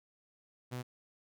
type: tone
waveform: sawtooth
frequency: 124.5 Hz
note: B2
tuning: 14 cents sharp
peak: -34 dBFS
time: 0.71-0.83 s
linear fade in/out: 20 ms
effects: none